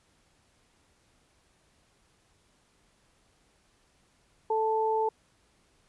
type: tone pair together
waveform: sine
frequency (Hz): 440 / 880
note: A4 / A5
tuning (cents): 0 / 0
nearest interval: octave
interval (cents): 1200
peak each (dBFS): -27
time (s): 4.5-5.09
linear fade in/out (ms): 5
effects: pink hiss -67 dBFS RMS until 5.88 s + resampled to 24000 Hz